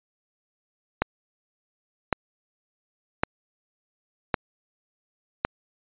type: click train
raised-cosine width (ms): 0.5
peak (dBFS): -5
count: 5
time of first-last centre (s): 1.02-5.45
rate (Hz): 0.903
effects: resampled to 8000 Hz